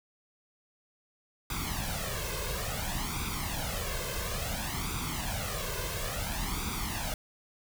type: noise with flanger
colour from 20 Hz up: pink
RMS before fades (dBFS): -34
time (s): 1.5-7.14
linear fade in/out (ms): 2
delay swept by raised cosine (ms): 0.83 to 1.93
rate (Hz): 0.58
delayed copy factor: +0.75
effects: none